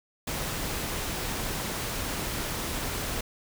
pink noise, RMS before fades -32 dBFS, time 0.27-3.21 s, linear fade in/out 5 ms, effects none

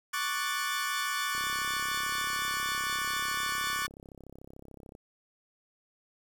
sawtooth chord, D major seventh, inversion third, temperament equal, 1108.7 / 1174.7 / 1480 / 1760 Hz, C#6 / D6 / F#6 / A6, 0 / 0 / 0 / 0 cents, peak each -32 dBFS, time 0.13-3.87 s, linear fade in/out 10 ms
click train, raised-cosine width 2 ms, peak -35 dBFS, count 122, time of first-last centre 1.35-4.951 s, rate 33.6 Hz
effects 10-bit

